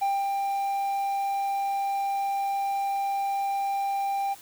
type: tone with ADSR envelope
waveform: triangle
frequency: 792 Hz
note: G5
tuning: 18 cents sharp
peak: -20 dBFS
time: 0.01-4.35 s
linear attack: 14 ms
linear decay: 220 ms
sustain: -3 dB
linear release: 24 ms
effects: white hiss -49 dBFS RMS until 4.41 s